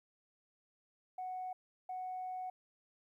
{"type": "tone bursts at uneven times", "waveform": "sine", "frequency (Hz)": 740, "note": "F#5", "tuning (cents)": 0, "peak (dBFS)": -38, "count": 2, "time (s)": [[1.18, 1.53], [1.89, 2.5]], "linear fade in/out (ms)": 5, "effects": ["tanh soft clip ceiling -35 dBFS", "13-bit"]}